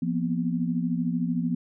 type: tone cluster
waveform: sine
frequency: 172.1 / 239.1 / 252.3 Hz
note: F3 / A#3 / B3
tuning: -25 / +44 / +37 cents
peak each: -27 / -28 / -30 dBFS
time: 0.02-1.55 s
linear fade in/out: 5 ms
effects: none